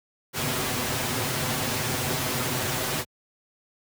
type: noise with comb filter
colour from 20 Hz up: pink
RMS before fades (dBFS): -27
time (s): 0.33-3.05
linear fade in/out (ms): 50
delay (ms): 7.9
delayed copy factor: +0.65
effects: high-pass 80 Hz 12 dB/octave